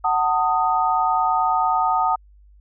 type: chord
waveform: sine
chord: D# diminished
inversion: first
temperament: just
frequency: 746.7 / 896 / 1244.5 Hz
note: F#5 / A5 / D#6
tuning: +16 / +31 / 0 cents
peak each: -21 dBFS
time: 0.04-2.16 s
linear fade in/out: 10 ms
effects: added 50 Hz sine -47 dBFS peak until 2.6 s